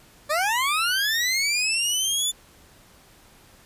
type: linear sweep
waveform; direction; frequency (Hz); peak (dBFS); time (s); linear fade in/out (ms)
20% pulse; up; 570 to 3520; -16; 0.29-2.32; 20
effects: pink hiss -53 dBFS RMS until 3.65 s + resampled to 32000 Hz